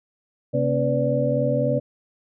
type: tone cluster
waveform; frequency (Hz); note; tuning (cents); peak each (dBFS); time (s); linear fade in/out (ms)
sine; 133.2 / 238 / 278.2 / 498.6 / 582; C3 / A#3 / C#4 / B4 / D5; +31 / +36 / +6 / +16 / -16; -24 / -28 / -28 / -25 / -23; 0.53-1.8; 20
effects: none